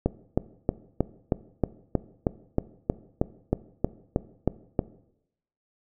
click train, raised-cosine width 2 ms, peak -8 dBFS, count 16, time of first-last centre 0.06-4.792 s, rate 3.17 Hz, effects noise-tail reverb RT60 0.8 s tail -18 dB re dry

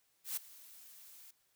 blue noise with ADSR envelope, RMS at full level -36 dBFS, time 0.24-1.31 s, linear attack 130 ms, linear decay 6 ms, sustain -20 dB, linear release 6 ms, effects white hiss -75 dBFS RMS until 1.55 s

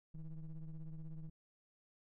triangle ring-modulated tone, 82.41 Hz, E2, in tune, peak -39 dBFS, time 0.14-1.3 s, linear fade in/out 10 ms, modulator 74.3 Hz, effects none

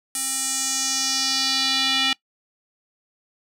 square tone with band-pass filter sweep, 266.3 Hz, C4, 31 cents sharp, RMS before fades -23 dBFS, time 0.15-2.13 s, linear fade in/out 2 ms, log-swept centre 9300 to 3200 Hz, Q 2.7, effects noise-tail reverb RT60 0.1 s tail -22 dB re dry

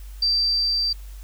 sine tone with level ramp, 4682 Hz, D8, 6 cents flat, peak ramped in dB -17 to -20 dBFS, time 0.22-0.93 s, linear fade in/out 5 ms, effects added 49 Hz sine -35 dBFS peak until 1.23 s + white hiss -52 dBFS RMS until 1.23 s

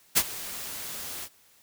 white noise with ADSR envelope, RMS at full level -19 dBFS, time 0.15-1.29 s, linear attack 25 ms, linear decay 53 ms, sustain -18 dB, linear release 56 ms, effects white hiss -60 dBFS RMS until 1.62 s

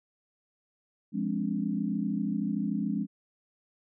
sine chord, D half-diminished seventh, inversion first, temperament equal with one note detuned, 174.61 / 207.7 / 261.6 / 289.1 Hz, F3 / Ab3 / C4 / D4, 0 / 0 / 0 / -27 cents, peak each -34 / -30 / -35 / -35 dBFS, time 1.12-3.07 s, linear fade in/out 50 ms, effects none

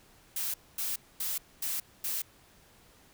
blue noise bursts, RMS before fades -33 dBFS, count 5, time 0.36-2.22 s, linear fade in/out 5 ms, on 180 ms, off 240 ms, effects pink hiss -60 dBFS RMS until 3.13 s

